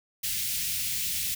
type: band-stop noise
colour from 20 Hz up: white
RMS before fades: -30 dBFS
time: 0.23-1.35 s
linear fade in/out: 10 ms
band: 180 to 2200 Hz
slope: 24 dB/octave
effects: none